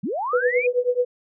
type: linear sweep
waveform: sine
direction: up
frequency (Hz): 150 to 2500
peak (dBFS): -23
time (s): 0.03-0.67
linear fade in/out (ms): 10
type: tone with tremolo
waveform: sine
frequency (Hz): 493.4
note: B4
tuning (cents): -2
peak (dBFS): -14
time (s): 0.33-1.05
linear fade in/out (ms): 5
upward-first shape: triangle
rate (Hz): 9.3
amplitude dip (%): 100
effects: none